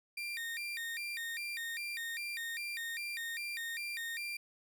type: tone with vibrato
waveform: 35% pulse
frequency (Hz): 2093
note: C7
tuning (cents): 0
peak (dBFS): -36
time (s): 0.17-4.37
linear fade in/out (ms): 5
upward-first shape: square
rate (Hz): 2.5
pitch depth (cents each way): 220
effects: none